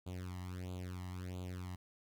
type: tone with flanger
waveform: sawtooth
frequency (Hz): 91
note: F#2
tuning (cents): -28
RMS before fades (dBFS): -44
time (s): 0.06-1.76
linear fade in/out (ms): 10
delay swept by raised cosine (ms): 0.27 to 1.02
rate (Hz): 1.5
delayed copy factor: +0.9
effects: none